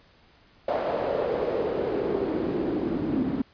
pink noise with band-pass filter sweep, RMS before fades -27 dBFS, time 0.68-3.42 s, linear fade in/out 5 ms, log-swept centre 630 to 250 Hz, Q 3.8, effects pink hiss -58 dBFS RMS until 3.53 s + resampled to 11025 Hz

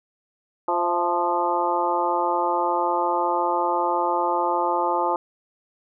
harmonic tone with a mistuned harmonic, 174.61 Hz, F3, in tune, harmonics 2 / 3 / 4 / 5 / 6 / 7, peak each -28 / -28 / -29 / -23 / -28 / -29 dBFS, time 0.68-5.16 s, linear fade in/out 2 ms, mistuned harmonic 4, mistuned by -46 cents, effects none

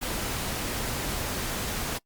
pink noise, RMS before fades -31 dBFS, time 0.01-1.99 s, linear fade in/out 20 ms, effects noise-tail reverb RT60 0.1 s tail -25 dB re dry + Opus 48 kbps

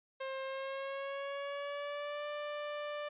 sawtooth tone with pitch glide, 532 to 590.3 Hz, C5 to D5, +29 to +9 cents, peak -34 dBFS, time 0.2-3.09 s, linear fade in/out 10 ms, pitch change +180 cents, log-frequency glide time 0.44-2.27 s, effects resampled to 8000 Hz

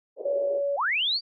white band-pass noise, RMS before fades -36 dBFS, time 0.16-0.62 s, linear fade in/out 50 ms, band 390 to 580 Hz, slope 48 dB/octave
sine tone, 565 Hz, C#5, 33 cents sharp, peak -23 dBFS, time 0.25-0.77 s, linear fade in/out 10 ms
sine linear sweep, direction up, 493.9 to 4754 Hz, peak -22 dBFS, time 0.75-1.21 s, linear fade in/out 50 ms
effects MP3 48 kbps

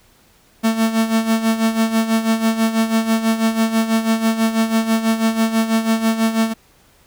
45% pulse tone with tremolo, 223.9 Hz, A3, 30 cents sharp, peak -12 dBFS, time 0.63-6.54 s, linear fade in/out 20 ms, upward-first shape sine, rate 6.1 Hz, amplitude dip 70%, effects pink hiss -53 dBFS RMS until 7.06 s

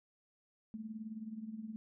sine tone with tremolo, 219.1 Hz, A3, 7 cents flat, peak -38 dBFS, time 0.74-1.76 s, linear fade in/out 0 ms, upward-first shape triangle, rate 19 Hz, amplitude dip 80%, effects none

